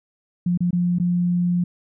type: tone with dropouts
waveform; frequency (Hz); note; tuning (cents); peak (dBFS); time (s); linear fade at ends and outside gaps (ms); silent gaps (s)
sine; 176.2; F3; +16; -17; 0.46-1.64; 5; 0.575-0.605 / 0.708-0.729 / 0.986-0.998
effects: none